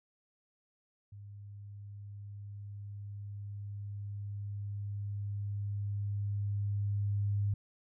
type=tone with level ramp; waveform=sine; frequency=101.6 Hz; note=G#2; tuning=38 cents flat; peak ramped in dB=-46 to -28 dBFS; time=1.12-7.54 s; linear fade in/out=5 ms; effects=none